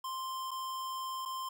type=tone with dropouts; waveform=square; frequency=1047 Hz; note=C6; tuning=1 cent sharp; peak=-37 dBFS; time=0.04-1.49 s; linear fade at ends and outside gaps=5 ms; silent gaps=0.509-0.513 / 1.253-1.257 s; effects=none